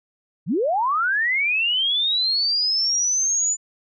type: linear sweep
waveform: sine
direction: up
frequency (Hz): 122.7 to 7040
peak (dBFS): -18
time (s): 0.46-3.57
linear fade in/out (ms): 50
effects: none